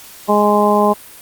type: harmonic tone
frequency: 207.7 Hz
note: G#3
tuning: in tune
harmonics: 1 / 2 / 3 / 4 / 5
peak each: -16 / -16 / -16 / -16 / -16 dBFS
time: 0.28-0.94 s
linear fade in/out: 20 ms
effects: white hiss -38 dBFS RMS until 1.21 s + Opus 48 kbps